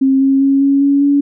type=tone with pitch steps; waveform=sine; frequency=267.8 / 270.9 / 274.1 / 277.2 / 280.5 / 283.7 Hz; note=C4 / C#4 / C#4 / C#4 / C#4 / C#4; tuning=+40 / -40 / -19 / 0 / +21 / +40 cents; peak=-8 dBFS; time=0.01-1.21 s; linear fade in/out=10 ms; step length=200 ms; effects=none